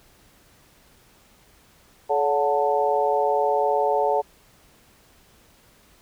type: tone cluster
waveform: sine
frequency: 429.3 / 568 / 730 / 886 Hz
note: A4 / C#5 / F#5 / A5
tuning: -43 / +42 / -24 / +12 cents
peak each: -24 dBFS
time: 2.09-4.22 s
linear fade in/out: 20 ms
effects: pink hiss -56 dBFS RMS until 6.01 s